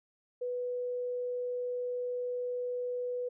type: tone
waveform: sine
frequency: 493.4 Hz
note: B4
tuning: 2 cents flat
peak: -32 dBFS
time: 0.41-3.29 s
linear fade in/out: 10 ms
effects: none